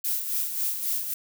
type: noise with tremolo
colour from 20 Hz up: violet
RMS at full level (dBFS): -26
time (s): 0.04-1.14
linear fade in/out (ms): 5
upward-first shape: sine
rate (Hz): 3.7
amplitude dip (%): 55
effects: none